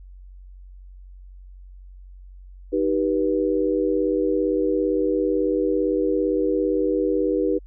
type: chord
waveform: sine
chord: Eb augmented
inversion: none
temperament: just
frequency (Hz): 311.1 / 388.9 / 486.1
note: Eb4 / G4 / B4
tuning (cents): 0 / -14 / -28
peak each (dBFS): -23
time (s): 2.72-7.59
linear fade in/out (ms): 20
effects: added 46 Hz sine -40 dBFS peak until 7.66 s